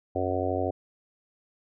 harmonic tone, 92.5 Hz, F#2, in tune, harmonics 1 / 3 / 4 / 5 / 6 / 7 / 8, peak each -33 / -33 / -33 / -33 / -33 / -33 / -33 dBFS, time 0.15-0.71 s, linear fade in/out 10 ms, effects none

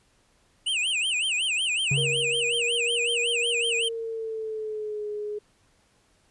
square tone with vibrato, 2787 Hz, F7, 4 cents flat, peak -24 dBFS, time 0.66-3.89 s, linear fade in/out 10 ms, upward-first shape sine, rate 5.4 Hz, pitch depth 230 cents each way
triangle tone with exponential decay, 138.59 Hz, C#3, in tune, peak -19 dBFS, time 1.91-2.65 s, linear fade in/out 5 ms, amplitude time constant 160 ms
sine tone with pitch glide, 472.5 to 418.5 Hz, A#4 to G#4, +23 to +13 cents, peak -29 dBFS, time 1.97-5.39 s, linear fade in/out 10 ms, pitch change -210 cents, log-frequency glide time 3.51-5.07 s
effects pink hiss -64 dBFS RMS until 6.3 s + resampled to 24000 Hz

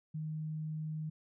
sine tone, 155.56 Hz, D#3, in tune, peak -36 dBFS, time 0.14-1.1 s, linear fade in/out 10 ms, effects none

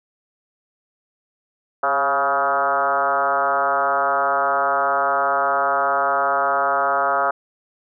sine tone with frequency modulation, 980 Hz, B5, 14 cents flat, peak -16 dBFS, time 1.83-7.31 s, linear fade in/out 5 ms, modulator 143 Hz, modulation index 3.1, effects none

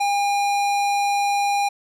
sine tone with hard clipping, 808 Hz, G#5, 48 cents flat, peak -20 dBFS, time 0-1.69 s, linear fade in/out 10 ms, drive 17 dB, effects none

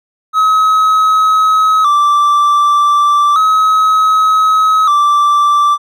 triangle tone with vibrato, 1223 Hz, D#6, 30 cents flat, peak -5 dBFS, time 0.33-5.78 s, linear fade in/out 50 ms, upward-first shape square, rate 0.33 Hz, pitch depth 76 cents each way, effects none

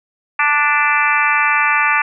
harmonic tone with a mistuned harmonic, 293.7 Hz, D4, in tune, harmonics 3 / 4 / 5 / 6 / 7 / 8 / 9, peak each -20 / -18 / -20 / -19 / -21 / -19 / -22 dBFS, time 0.39-2.02 s, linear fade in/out 5 ms, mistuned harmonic 7, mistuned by -16 cents, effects none

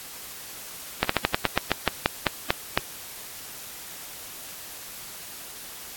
slowing click train, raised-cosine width 0.3 ms, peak -3 dBFS, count 13, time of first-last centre 1.03-2.775 s, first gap 64 ms, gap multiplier 1.14, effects white hiss -40 dBFS RMS until 5.96 s + AAC 64 kbps

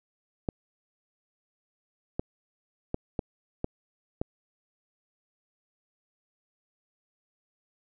clicks, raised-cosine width 2 ms, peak -15 dBFS, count 6, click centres 0.488 / 2.195 / 2.944 / 3.192 / 3.644 / 4.215 s, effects none

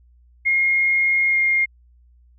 sine tone with pitch glide, 2142 to 2127 Hz, C7 to C7, +40 to +28 cents, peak -15 dBFS, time 0.45-1.66 s, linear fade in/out 20 ms, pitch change -12 cents, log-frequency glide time 1.29-1.37 s, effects added 60 Hz sine -50 dBFS peak until 2.38 s

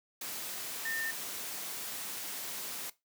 sine tone in noise, 1811 Hz, A6, 49 cents sharp, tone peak -34 dBFS, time 0.85-1.11 s, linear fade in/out 5 ms, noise white, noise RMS -40 dBFS, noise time 0.21-2.9 s, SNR +3 dB, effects noise-tail reverb RT60 0.2 s tail -18 dB re dry + high-pass 150 Hz 12 dB/octave

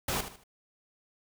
pink noise with echo, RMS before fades -31 dBFS, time 0.08-0.21 s, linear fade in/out 5 ms, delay 76 ms, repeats 3, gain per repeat -10 dB, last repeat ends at 0.438 s, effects none

